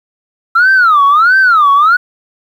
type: tone with vibrato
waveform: sine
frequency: 1318.5 Hz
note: E6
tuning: in tune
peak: -3 dBFS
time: 0.55-1.97 s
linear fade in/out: 10 ms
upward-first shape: sine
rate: 1.5 Hz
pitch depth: 290 cents each way
effects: tanh soft clip ceiling -2 dBFS + 7-bit